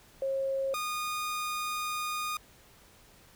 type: tone pair in turn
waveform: sine / sawtooth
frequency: 540 / 1227.1 Hz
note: C#5 / D#6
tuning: -45 / -24 cents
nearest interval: octave + major second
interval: 1421 cents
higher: second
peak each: -28 dBFS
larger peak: neither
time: 0.22-0.74 / 0.74-2.37 s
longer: second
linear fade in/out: 2 ms
effects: pink hiss -58 dBFS RMS until 3.35 s